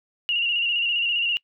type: tone with vibrato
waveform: sine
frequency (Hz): 2814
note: F7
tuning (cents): +12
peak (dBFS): -20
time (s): 0.29-1.37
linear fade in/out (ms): 0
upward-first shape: square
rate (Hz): 15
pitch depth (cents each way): 37
effects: noise-tail reverb RT60 0.1 s tail -24 dB re dry